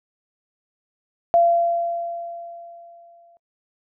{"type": "tone with exponential decay", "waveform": "sine", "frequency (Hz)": 684, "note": "F5", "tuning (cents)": -36, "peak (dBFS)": -11, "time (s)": [1.34, 3.37], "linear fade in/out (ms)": 0, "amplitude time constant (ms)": 440, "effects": ["noise-tail reverb RT60 0.1 s tail -26 dB re dry"]}